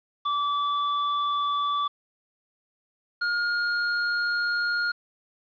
square tone pair in turn, 1157 / 1422.2 Hz, D6 / F6, -26 / +31 cents, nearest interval major third, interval 357 cents, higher second, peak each -24 dBFS, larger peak neither, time 0.25-1.88 / 3.21-4.92 s, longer second, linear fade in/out 10 ms, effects resampled to 11025 Hz + 9-bit

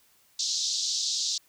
pink band-pass noise, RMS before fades -29 dBFS, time 0.39-1.38 s, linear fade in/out 5 ms, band 3800 to 6800 Hz, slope 48 dB/octave, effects white hiss -63 dBFS RMS until 1.48 s

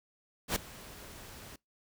pink noise with ADSR envelope, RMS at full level -28 dBFS, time 0.48-1.56 s, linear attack 80 ms, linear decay 4 ms, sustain -21 dB, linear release 4 ms, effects noise-tail reverb RT60 0.2 s tail -25 dB re dry

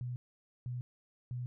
sine tone bursts, 123.47 Hz, B2, in tune, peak -36 dBFS, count 3, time 0.01-1.46 s, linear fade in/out 0 ms, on 150 ms, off 500 ms, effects none

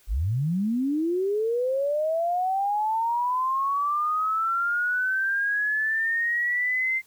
sine linear sweep, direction up, 38.89 to 2093 Hz, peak -22 dBFS, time 0.07-7.02 s, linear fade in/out 50 ms, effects white hiss -59 dBFS RMS until 7.06 s

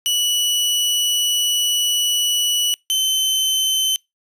sawtooth tone pair in turn, 2948 / 3071 Hz, F#7 / G7, -7 / -36 cents, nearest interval minor second, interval 71 cents, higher second, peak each -13 dBFS, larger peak neither, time 0.06-2.74 / 2.9-3.96 s, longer first, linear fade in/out 0 ms, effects noise-tail reverb RT60 0.2 s tail -26 dB re dry + resampled to 32000 Hz

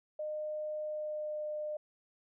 sine tone with pitch glide, 610 to 604.7 Hz, D#5 to D#5, -34 to -50 cents, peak -35 dBFS, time 0.19-1.77 s, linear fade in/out 5 ms, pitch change -16 cents, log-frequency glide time 0.83-1.47 s, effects none

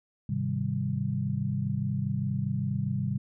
sine chord, Ab major seventh, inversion none, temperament equal with one note detuned, 103.29 / 130.81 / 155.56 / 196 Hz, Ab2 / C3 / Eb3 / G3, -9 / 0 / 0 / 0 cents, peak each -34 / -30 / -35 / -32 dBFS, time 0.29-3.18 s, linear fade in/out 5 ms, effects none

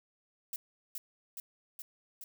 violet noise with echo, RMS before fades -38 dBFS, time 0.53-0.56 s, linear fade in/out 2 ms, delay 420 ms, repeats 4, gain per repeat -2 dB, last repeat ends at 2.24 s, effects none

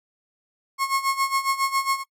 35% pulse tone with tremolo, 1087 Hz, C#6, 34 cents flat, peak -17 dBFS, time 0.78-2.04 s, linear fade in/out 50 ms, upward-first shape sine, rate 7.3 Hz, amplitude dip 80%, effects noise-tail reverb RT60 0.1 s tail -25 dB re dry + AAC 64 kbps

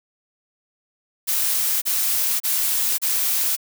blue noise bursts, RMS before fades -21 dBFS, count 4, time 1.27-3.566 s, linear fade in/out 20 ms, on 550 ms, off 32 ms, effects none

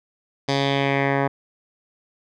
10% pulse tone with low-pass filter sweep, 138.59 Hz, C#3, in tune, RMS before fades -21 dBFS, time 0.48-1.28 s, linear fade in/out 10 ms, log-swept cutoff 4800 to 1400 Hz, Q 2.5, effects none

